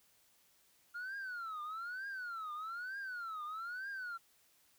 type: tone with vibrato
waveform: sine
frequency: 1396.9 Hz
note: F6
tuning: in tune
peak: -38 dBFS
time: 0.94-4.18 s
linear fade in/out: 20 ms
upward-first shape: triangle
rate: 1.1 Hz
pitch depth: 270 cents each way
effects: tanh soft clip ceiling -39 dBFS + white hiss -70 dBFS RMS until 4.78 s